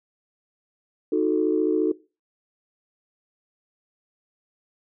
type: chord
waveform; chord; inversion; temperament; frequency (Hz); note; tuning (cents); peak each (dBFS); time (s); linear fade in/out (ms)
sine; D# diminished; none; equal with one note detuned; 311.1 / 365.5 / 440; D#4 / F#4 / A4; 0 / -21 / 0; -23; 1.12-1.92; 5
effects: noise-tail reverb RT60 0.3 s tail -19 dB re dry + tanh soft clip ceiling -9 dBFS